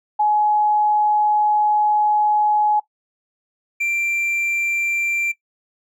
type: tone pair in turn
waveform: sine / triangle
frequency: 843 / 2360 Hz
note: G#5 / D7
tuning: +26 / +8 cents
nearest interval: octave + tritone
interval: 1782 cents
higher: second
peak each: -14 / -17 dBFS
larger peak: first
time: 0.19-2.8 / 3.8-5.32 s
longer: first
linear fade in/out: 10 ms
effects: noise-tail reverb RT60 0.1 s tail -17 dB re dry